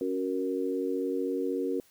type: chord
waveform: sine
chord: F# major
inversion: second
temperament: equal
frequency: 277.2 / 370 / 466.2 Hz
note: C#4 / F#4 / A#4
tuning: 0 / 0 / 0 cents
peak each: -32 dBFS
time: 0.01-1.8 s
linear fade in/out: 2 ms
effects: white hiss -62 dBFS RMS until 1.9 s